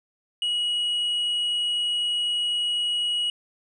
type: tone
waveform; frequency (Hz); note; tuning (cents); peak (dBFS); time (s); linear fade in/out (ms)
triangle; 2908; F#7; -31; -21; 0.42-3.3; 2
effects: resampled to 22050 Hz